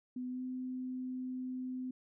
sine tone with pitch glide, 251.2 to 255.3 Hz, B3 to C4, +30 to -42 cents, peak -37 dBFS, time 0.16-1.91 s, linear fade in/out 5 ms, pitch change +28 cents, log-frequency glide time 0.29-0.42 s, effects none

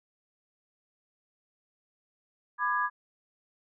sine chord, G# diminished, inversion first, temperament just, 996.7 / 1196.1 / 1661.2 Hz, B5 / D6 / G#6, +16 / +31 / 0 cents, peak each -30 dBFS, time 2.58-2.9 s, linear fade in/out 50 ms, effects none

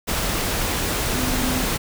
sine tone in noise, 253.9 Hz, B3, 48 cents sharp, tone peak -25 dBFS, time 1.14-1.66 s, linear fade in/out 20 ms, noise pink, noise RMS -23 dBFS, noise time 0.07-1.78 s, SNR -5 dB, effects none

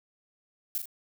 violet noise with echo, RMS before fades -30 dBFS, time 0.75-0.78 s, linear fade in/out 0 ms, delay 38 ms, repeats 2, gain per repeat -6 dB, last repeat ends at 0.856 s, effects none

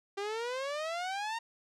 sawtooth exponential sweep, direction up, 392 to 932.3 Hz, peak -30 dBFS, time 0.17-1.39 s, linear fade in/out 10 ms, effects low-pass 6000 Hz 12 dB/octave

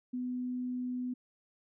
sine tone, 249.9 Hz, B3, 21 cents sharp, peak -33 dBFS, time 0.13-1.14 s, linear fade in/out 10 ms, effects none

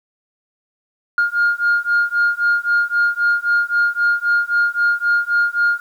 sine beating tone pair, 1414 / 1417.8 Hz, F6 / F6, +21 / +26 cents, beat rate 3.8 Hz, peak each -16 dBFS, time 1.18-5.8 s, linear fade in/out 2 ms, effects tanh soft clip ceiling -9 dBFS + 8-bit

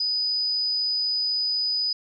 sine tone, 4978 Hz, D#8, in tune, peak -22 dBFS, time 0-1.93 s, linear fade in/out 5 ms, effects none

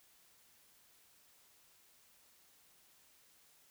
silence, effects white hiss -67 dBFS RMS until 3.7 s

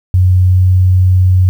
sine tone with pitch glide, 91.7 to 92.23 Hz, F#2 to F#2, -15 to -5 cents, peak -5 dBFS, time 0.14-1.49 s, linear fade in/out 0 ms, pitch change +10 cents, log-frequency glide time 0.46-0.63 s, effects 7-bit

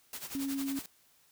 white noise with tremolo, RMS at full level -40 dBFS, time 0.13-0.86 s, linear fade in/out 2 ms, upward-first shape sine, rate 11 Hz, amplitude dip 75%
sine tone, 274 Hz, C#4, 20 cents flat, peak -32 dBFS, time 0.35-0.79 s, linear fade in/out 0 ms
effects white hiss -66 dBFS RMS until 1.31 s

